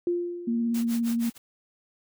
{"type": "tone with exponential decay", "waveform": "sine", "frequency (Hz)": 349.2, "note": "F4", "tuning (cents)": 0, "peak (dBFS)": -21, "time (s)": [0.07, 1.09], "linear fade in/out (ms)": 2, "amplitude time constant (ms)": 220}
{"type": "tone with vibrato", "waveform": "sine", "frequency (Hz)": 233.1, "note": "A#3", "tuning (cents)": 0, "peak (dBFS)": -23, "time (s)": [0.47, 1.3], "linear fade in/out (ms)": 10, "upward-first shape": "sine", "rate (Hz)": 17, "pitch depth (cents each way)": 18}
{"type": "noise with tremolo", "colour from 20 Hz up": "white", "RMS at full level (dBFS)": -38, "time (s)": [0.74, 1.38], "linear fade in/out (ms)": 5, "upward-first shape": "sine", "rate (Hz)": 6.3, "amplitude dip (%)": 100}
{"effects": []}